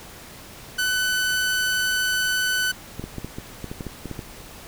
sawtooth tone, 1502 Hz, F#6, 26 cents sharp, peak -17 dBFS, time 0.78-2.72 s, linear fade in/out 10 ms
clicks, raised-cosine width 3 ms, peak -18 dBFS, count 12, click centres 2.996 / 3.04 / 3.183 / 3.246 / 3.385 / 3.643 / 3.715 / 3.808 / 3.867 / 4.057 / 4.113 / 4.192 s
effects pink hiss -42 dBFS RMS until 4.67 s

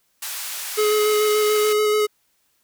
white band-pass noise, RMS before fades -30 dBFS, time 0.22-1.73 s, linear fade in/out 5 ms, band 1000 to 16000 Hz, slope 12 dB/octave
square tone with vibrato, 423.9 Hz, G#4, 35 cents sharp, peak -17 dBFS, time 0.77-2.07 s, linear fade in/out 20 ms, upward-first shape square, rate 6.9 Hz, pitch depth 10 cents each way
effects white hiss -66 dBFS RMS until 2.63 s

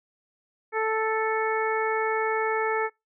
harmonic tone, 440 Hz, A4, in tune, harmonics 1 / 2 / 3 / 4 / 5, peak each -26 / -29 / -31 / -32 / -33 dBFS, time 0.72-2.9 s, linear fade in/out 50 ms, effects noise-tail reverb RT60 0.2 s tail -25 dB re dry

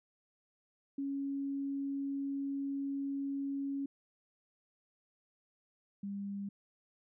sine tone pair in turn, 277.2 / 199.86 Hz, C#4 / G3, 0 / +34 cents, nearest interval tritone, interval 566 cents, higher first, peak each -34 / -37 dBFS, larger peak first, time 0.98-3.86 / 6.03-6.49 s, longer first, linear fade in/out 5 ms, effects none

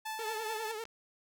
sawtooth tone with tremolo, 874 Hz, A5, 12 cents flat, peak -32 dBFS, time 0.05-0.72 s, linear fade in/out 10 ms, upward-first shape triangle, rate 4.9 Hz, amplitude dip 40%
sawtooth tone with vibrato, 441 Hz, A4, 4 cents sharp, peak -34 dBFS, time 0.19-0.84 s, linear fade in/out 2 ms, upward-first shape triangle, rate 10 Hz, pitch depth 95 cents each way
click, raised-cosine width 0.2 ms, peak -30 dBFS, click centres 0.854 s
effects none

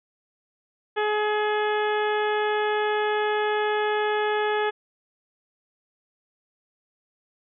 harmonic tone, 422.6 Hz, G#4, 30 cents sharp, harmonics 1 / 2 / 3 / 4 / 5 / 6 / 7 / 8, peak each -24 / -27 / -33 / -30 / -38 / -39 / -41 / -39 dBFS, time 0.96-4.71 s, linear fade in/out 20 ms, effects none

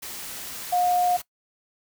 sine tone in noise, 716 Hz, F5, 43 cents sharp, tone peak -19 dBFS, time 0.72-1.17 s, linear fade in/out 10 ms, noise white, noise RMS -36 dBFS, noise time 0.02-1.22 s, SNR +14 dB, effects noise-tail reverb RT60 0.1 s tail -19 dB re dry

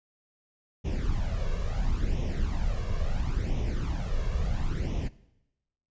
brown noise with flanger, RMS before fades -28 dBFS, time 0.84-5.09 s, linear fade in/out 20 ms, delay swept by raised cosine 0.33 to 1.83 ms, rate 0.73 Hz, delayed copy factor +0.7, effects noise-tail reverb RT60 0.9 s tail -19 dB re dry + resampled to 16000 Hz

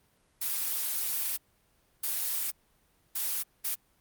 blue noise bursts at uneven times, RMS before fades -31 dBFS, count 4, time 0.41-1.37 / 2.03-2.51 / 3.15-3.43 / 3.64-3.75 s, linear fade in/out 10 ms, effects pink hiss -68 dBFS RMS until 4 s + Opus 32 kbps

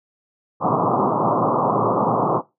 white band-pass noise, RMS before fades -19 dBFS, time 0.6-2.42 s, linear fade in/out 50 ms, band 110 to 1200 Hz, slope 96 dB/octave, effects noise-tail reverb RT60 0.2 s tail -17 dB re dry

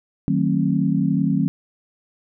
sine chord, D# diminished seventh, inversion none, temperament just, 155.56 / 186.68 / 224 / 268.8 Hz, D#3 / F#3 / A3 / C4, 0 / +16 / +31 / +47 cents, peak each -22 / -21 / -24 / -22 dBFS, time 0.28-1.48 s, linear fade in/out 0 ms, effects none

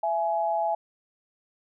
sine tone pair together, 668 / 840.4 Hz, E5 / G#5, +23 / +20 cents, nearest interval major third, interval 397 cents, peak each -26 dBFS, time 0.03-0.75 s, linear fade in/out 5 ms, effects none

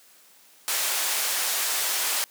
white band-pass noise, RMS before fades -26 dBFS, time 0.68-2.24 s, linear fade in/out 0 ms, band 590 to 14000 Hz, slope 12 dB/octave, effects white hiss -55 dBFS RMS until 2.3 s + high-pass 200 Hz 12 dB/octave

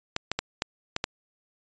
clicks, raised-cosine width 0.2 ms, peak -9 dBFS, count 6, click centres 0.164 / 0.316 / 0.39 / 0.621 / 0.964 / 1.041 s, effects resampled to 16000 Hz

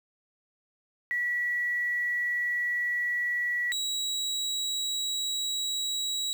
sine / 30% pulse tone pair in turn, 1941 / 3878 Hz, B6 / B7, -31 / -32 cents, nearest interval octave, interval 1199 cents, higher second, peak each -26 dBFS, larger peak neither, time 1.11-3.72 / 3.72-6.33 s, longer neither, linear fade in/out 0 ms, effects 9-bit

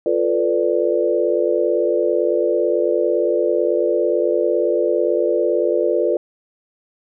sine chord, B half-diminished seventh, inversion second, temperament equal with one note detuned, 349.2 / 440 / 497.9 / 587.3 Hz, F4 / A4 / B4 / D5, 0 / 0 / +14 / 0 cents, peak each -20 / -21 / -20 / -21 dBFS, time 0.06-6.17 s, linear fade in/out 2 ms, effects none

